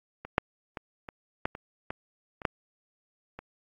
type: clicks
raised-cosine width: 0.5 ms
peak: -24 / -6 / -20 / -24 / -12 / -24 / -18 / -26 / -9 / -25 dBFS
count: 10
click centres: 0.25 / 0.381 / 0.772 / 1.088 / 1.455 / 1.551 / 1.905 / 2.418 / 2.452 / 3.39 s
effects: AAC 48 kbps